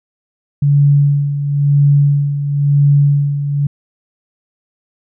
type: tone with tremolo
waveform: sine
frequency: 143 Hz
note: D3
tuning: 46 cents flat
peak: -6 dBFS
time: 0.62-3.67 s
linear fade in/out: 5 ms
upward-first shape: sine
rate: 0.98 Hz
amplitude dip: 65%
effects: none